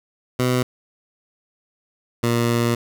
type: tone pair in turn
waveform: 15% pulse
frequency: 125.7 / 118.1 Hz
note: B2 / A#2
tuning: +31 / +23 cents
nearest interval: minor second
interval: 108 cents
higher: first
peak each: -11 dBFS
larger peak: neither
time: 0.39-0.63 / 2.23-2.75 s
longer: second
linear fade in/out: 5 ms
effects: none